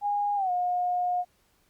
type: tone with pitch glide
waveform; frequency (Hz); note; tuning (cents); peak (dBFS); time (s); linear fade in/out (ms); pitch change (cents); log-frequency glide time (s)
sine; 819 to 717.1; G#5 to F5; -24 to +46; -24; 0.01-1.25; 50; -230; 0.36-0.51
effects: pink hiss -67 dBFS RMS until 1.69 s + Opus 48 kbps